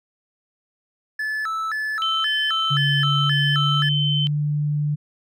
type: tone with vibrato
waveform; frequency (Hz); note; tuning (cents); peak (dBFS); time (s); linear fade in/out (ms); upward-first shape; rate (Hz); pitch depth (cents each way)
triangle; 1508; F#6; +32; -21; 1.19-3.89; 5; square; 1.9; 240
type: tone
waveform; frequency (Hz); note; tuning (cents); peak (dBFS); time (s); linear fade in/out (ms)
sine; 3076; G7; -33; -21; 2.02-4.27; 0
type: tone with pitch glide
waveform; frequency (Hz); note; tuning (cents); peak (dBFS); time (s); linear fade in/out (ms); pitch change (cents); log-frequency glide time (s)
sine; 142.6 to 148.06; C#3 to D3; +49 to +14; -19; 2.7-4.96; 20; +65; 3.1-4.36
effects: none